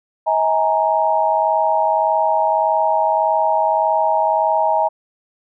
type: chord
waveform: sine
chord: D# suspended fourth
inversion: none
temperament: equal with one note detuned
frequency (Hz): 638.6 / 830.6 / 932.3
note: D#5 / G#5 / A#5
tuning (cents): +45 / 0 / 0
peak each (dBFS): -18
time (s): 0.26-4.89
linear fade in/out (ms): 20
effects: none